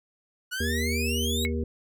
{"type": "exponential sweep", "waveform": "sawtooth", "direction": "up", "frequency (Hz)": [1447, 3951], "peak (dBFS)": -26, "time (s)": [0.51, 1.46], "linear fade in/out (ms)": 20}
{"type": "harmonic tone", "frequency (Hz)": 78.9, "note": "D#2", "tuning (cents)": 25, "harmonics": [1, 3, 5, 6], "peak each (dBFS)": [-28, -31, -34, -36], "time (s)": [0.6, 1.64], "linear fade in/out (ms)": 5}
{"type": "tone with exponential decay", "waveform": "sine", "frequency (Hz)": 2188, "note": "C#7", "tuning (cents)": -23, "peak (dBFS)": -22, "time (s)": [1.45, 1.53], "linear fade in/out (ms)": 0, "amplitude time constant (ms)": 17}
{"effects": []}